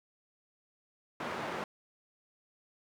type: band-pass noise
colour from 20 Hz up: white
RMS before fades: -38 dBFS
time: 1.2-1.64 s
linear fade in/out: 2 ms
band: 150 to 1300 Hz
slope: 12 dB/octave
effects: none